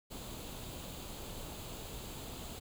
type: noise with comb filter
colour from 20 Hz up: pink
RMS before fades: -45 dBFS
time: 0.1-2.6 s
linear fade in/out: 20 ms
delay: 0.27 ms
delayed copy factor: +0.55
effects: none